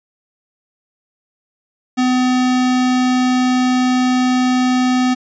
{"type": "tone", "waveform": "square", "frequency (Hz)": 252.9, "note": "B3", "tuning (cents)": 41, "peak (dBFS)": -13, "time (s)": [1.97, 5.15], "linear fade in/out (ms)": 20, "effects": ["resampled to 16000 Hz"]}